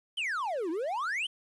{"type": "exponential two-way sweep", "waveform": "triangle", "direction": "down then up", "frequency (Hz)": [3191, 308.6, 3191], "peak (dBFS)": -28, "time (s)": [0.17, 1.27], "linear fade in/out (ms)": 10, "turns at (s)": 0.7, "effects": ["resampled to 24000 Hz", "10-bit"]}